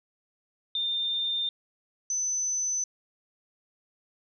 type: tone pair in turn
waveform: sine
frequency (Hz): 3609 / 6055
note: A7 / F#8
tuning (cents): +43 / +39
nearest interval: major sixth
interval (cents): 896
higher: second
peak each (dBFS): -26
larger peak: neither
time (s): 0.75-1.49 / 2.1-2.84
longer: neither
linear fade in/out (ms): 2
effects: none